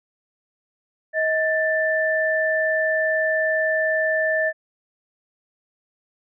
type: tone pair together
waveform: sine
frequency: 633 / 1768.8 Hz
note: D#5 / A6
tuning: +30 / +9 cents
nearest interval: octave + tritone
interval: 1779 cents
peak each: -21 dBFS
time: 1.13-4.53 s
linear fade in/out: 50 ms
effects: none